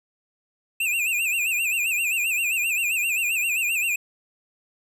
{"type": "tone with vibrato", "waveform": "square", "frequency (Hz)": 2584, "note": "E7", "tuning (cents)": -35, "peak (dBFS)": -22, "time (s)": [0.8, 3.96], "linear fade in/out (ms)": 5, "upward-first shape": "sine", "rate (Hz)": 7.6, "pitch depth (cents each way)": 130, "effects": []}